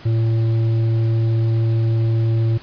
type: tone with tanh clipping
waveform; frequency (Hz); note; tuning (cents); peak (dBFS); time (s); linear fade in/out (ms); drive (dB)
triangle; 113.3; A#2; -49; -16; 0.05-2.58; 10; 12
effects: pink hiss -41 dBFS RMS until 2.62 s + resampled to 11025 Hz